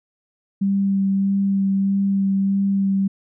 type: tone with vibrato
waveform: sine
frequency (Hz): 196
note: G3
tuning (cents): 0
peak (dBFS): -16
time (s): 0.61-3.08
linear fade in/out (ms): 10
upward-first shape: sine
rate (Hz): 1.6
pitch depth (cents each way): 12
effects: none